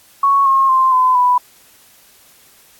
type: tone with pitch steps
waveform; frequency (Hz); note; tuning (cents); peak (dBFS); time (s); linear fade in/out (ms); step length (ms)
sine; 1108.7 / 1077.8 / 1047.7 / 1018.4 / 990; C#6 / C#6 / C6 / C6 / B5; 0 / -49 / +2 / -47 / +4; -9; 0.23-1.38; 5; 230
effects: white hiss -48 dBFS RMS until 2.79 s + AAC 64 kbps